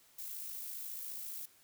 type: noise with amplitude modulation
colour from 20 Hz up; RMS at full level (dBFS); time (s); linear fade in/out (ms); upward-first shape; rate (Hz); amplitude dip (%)
violet; -42; 0.18-1.46; 10; sine; 54.6; 35
effects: white hiss -65 dBFS RMS until 1.63 s